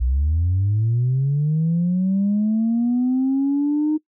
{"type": "linear sweep", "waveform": "sine", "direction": "up", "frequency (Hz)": [58.27, 310], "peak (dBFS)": -15, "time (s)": [0, 3.98], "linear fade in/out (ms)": 20, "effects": ["noise-tail reverb RT60 0.1 s tail -22 dB re dry", "tanh soft clip ceiling -13 dBFS"]}